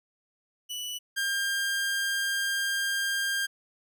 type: tone pair in turn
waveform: sawtooth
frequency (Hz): 2960 / 1601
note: F#7 / G6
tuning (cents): 0 / +36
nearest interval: major seventh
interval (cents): 1064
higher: first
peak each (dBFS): -30 / -23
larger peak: second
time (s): 0.69-0.99 / 1.16-3.47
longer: second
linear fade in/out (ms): 20
effects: none